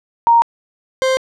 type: tone pair in turn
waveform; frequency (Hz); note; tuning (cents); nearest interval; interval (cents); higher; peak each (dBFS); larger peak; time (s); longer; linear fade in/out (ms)
sine / 40% pulse; 932.3 / 523.2; A#5 / C5; 0 / 0; minor seventh; 1000; first; -7 / -12; first; 0.27-0.42 / 1.02-1.17; neither; 0
effects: low-pass 7000 Hz 12 dB/octave